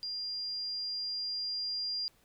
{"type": "tone with level ramp", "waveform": "sine", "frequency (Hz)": 4800, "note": "D8", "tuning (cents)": 37, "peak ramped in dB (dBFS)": [-35, -32], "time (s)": [0.03, 2.08], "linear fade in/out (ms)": 0, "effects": ["pink hiss -67 dBFS RMS until 2.24 s"]}